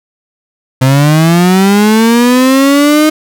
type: linear sweep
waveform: 35% pulse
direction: up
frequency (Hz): 128.4 to 311.1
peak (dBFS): -3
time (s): 0.81-3.1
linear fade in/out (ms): 10
effects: none